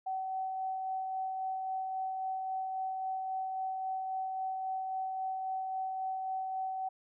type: tone with tremolo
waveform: sine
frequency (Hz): 759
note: F#5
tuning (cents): +44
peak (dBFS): -32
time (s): 0.06-6.89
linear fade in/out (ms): 10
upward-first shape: sine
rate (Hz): 3.7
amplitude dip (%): 25
effects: none